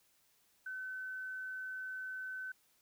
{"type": "tone", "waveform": "sine", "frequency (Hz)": 1520, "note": "F#6", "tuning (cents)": 46, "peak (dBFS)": -40, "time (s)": [0.66, 2.52], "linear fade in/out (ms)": 5, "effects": ["white hiss -72 dBFS RMS until 2.81 s"]}